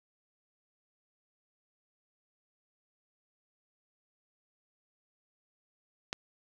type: click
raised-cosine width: 0.2 ms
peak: -16 dBFS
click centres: 6.129 s
effects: none